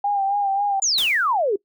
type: tone with vibrato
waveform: sine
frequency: 799 Hz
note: G5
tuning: 33 cents sharp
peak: -18 dBFS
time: 0.04-0.8 s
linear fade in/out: 5 ms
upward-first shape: sine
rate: 3.7 Hz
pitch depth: 46 cents each way
type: exponential sweep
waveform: sine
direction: down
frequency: 7320 to 369.6 Hz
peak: -17 dBFS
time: 0.82-1.56 s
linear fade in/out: 5 ms
type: noise with exponential decay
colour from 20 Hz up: white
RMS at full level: -27 dBFS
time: 0.98-1.33 s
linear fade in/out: 1 ms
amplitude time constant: 75 ms
effects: noise-tail reverb RT60 0.1 s tail -20 dB re dry